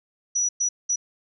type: tone bursts at uneven times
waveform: sine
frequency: 5870 Hz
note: F#8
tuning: 15 cents flat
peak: -20 dBFS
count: 3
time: 0.35-0.49 / 0.6-0.69 / 0.89-0.96 s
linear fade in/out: 10 ms
effects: none